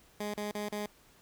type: tone bursts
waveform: 15% pulse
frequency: 208.1 Hz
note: G#3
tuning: 4 cents sharp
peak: -28 dBFS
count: 4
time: 0.2-0.862 s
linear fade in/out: 5 ms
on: 140 ms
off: 34 ms
effects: pink hiss -62 dBFS RMS until 1.21 s